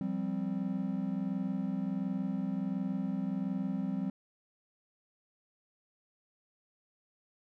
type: chord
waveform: triangle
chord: F suspended second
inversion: none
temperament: equal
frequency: 174.61 / 196 / 261.6 Hz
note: F3 / G3 / C4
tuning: 0 / 0 / 0 cents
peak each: -36 / -32 / -35 dBFS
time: 0.01-4.1 s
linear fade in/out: 2 ms
effects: none

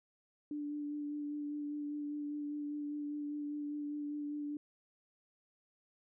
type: tone with vibrato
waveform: sine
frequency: 293.7 Hz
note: D4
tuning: in tune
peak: -37 dBFS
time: 0.51-4.57 s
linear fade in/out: 2 ms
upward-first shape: sine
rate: 5 Hz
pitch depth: 15 cents each way
effects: none

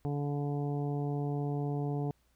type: harmonic tone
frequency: 144 Hz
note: D3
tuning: 34 cents flat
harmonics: 1 / 2 / 3 / 4 / 5 / 6 / 7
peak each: -32 / -38 / -39 / -52 / -43 / -50 / -58 dBFS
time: 0.05-2.11 s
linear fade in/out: 0 ms
effects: added 60 Hz sine -70 dBFS peak until 2.35 s + pink hiss -73 dBFS RMS until 2.35 s

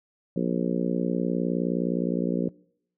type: harmonic tone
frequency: 59.6 Hz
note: A#1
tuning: 39 cents sharp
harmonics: 3 / 4 / 5 / 6 / 7 / 8 / 9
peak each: -27 / -29 / -31 / -33 / -34 / -35 / -36 dBFS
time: 0.36-2.49 s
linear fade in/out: 5 ms
effects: noise-tail reverb RT60 0.7 s tail -25 dB re dry

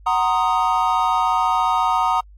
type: chord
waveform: triangle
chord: C half-diminished seventh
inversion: second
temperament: equal with one note detuned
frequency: 746.4 / 932.3 / 1046.5 / 1244.5 Hz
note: Gb5 / Bb5 / C6 / Eb6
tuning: +15 / 0 / 0 / 0 cents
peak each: -20 / -18 / -24 / -19 dBFS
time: 0.06-2.21 s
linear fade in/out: 10 ms
effects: added 50 Hz sine -42 dBFS peak until 2.37 s + AAC 64 kbps

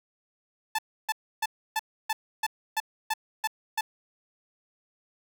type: tone bursts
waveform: sawtooth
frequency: 875 Hz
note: A5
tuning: 10 cents flat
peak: -21 dBFS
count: 10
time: 0.75-3.81 s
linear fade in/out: 5 ms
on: 36 ms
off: 300 ms
effects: none

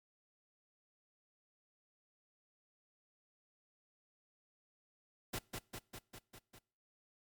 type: noise with echo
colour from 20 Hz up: pink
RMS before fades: -40 dBFS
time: 5.33-5.39 s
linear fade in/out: 10 ms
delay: 200 ms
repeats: 6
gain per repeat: -3 dB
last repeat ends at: 6.59 s
effects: noise-tail reverb RT60 0.5 s tail -24 dB re dry + MP3 96 kbps

